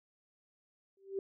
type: tone with exponential growth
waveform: sine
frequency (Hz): 389.7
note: G4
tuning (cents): -10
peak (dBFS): -30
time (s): 0.97-1.19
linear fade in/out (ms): 2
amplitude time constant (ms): 47
effects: none